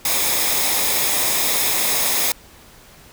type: noise with comb filter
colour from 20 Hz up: white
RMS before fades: -19 dBFS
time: 0.05-2.32 s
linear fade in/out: 2 ms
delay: 0.68 ms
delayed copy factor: -0.5
effects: pink hiss -46 dBFS RMS until 3.12 s